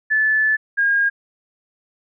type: tone pair in turn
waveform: sine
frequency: 1739 / 1624 Hz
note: A6 / G#6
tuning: -21 / -39 cents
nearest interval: minor second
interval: 118 cents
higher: first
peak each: -14 dBFS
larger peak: neither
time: 0.1-0.57 / 0.77-1.1 s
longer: first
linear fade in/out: 20 ms
effects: none